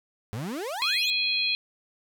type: exponential sweep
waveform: 35% pulse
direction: up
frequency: 98 to 3951 Hz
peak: -29 dBFS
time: 0.33-1.1 s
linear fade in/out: 0 ms
type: harmonic tone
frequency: 830.6 Hz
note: G#5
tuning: in tune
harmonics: 3 / 4 / 5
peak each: -27 / -29 / -27 dBFS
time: 0.82-1.55 s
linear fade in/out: 0 ms
effects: none